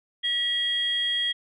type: tone pair together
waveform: sine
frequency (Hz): 1936 / 3270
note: B6 / G#7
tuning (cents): -35 / -28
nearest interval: major sixth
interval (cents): 907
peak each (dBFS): -29 / -23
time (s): 0.23-1.33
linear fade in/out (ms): 20
effects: tanh soft clip ceiling -16 dBFS